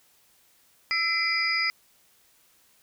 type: tone cluster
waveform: sine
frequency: 1323 / 2033 / 2355 / 4927 Hz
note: E6 / B6 / D7 / D#8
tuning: +6 / +50 / +4 / -18 cents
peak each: -33 / -26 / -30 / -28 dBFS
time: 0.91-1.7 s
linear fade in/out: 0 ms
effects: white hiss -62 dBFS RMS until 2.82 s